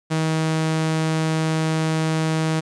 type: tone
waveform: sawtooth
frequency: 159 Hz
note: D#3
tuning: 38 cents sharp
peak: -15 dBFS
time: 0.1-2.61 s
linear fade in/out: 20 ms
effects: resampled to 22050 Hz + 9-bit